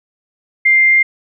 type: tone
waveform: sine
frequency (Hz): 2101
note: C7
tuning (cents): +7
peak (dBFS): -7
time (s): 0.65-1.03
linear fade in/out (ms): 10
effects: none